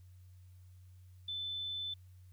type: tone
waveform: sine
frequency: 3520 Hz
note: A7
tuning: in tune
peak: -37 dBFS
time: 1.28-1.94 s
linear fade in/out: 5 ms
effects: added 91 Hz sine -54 dBFS peak until 2.32 s + white hiss -75 dBFS RMS until 2.32 s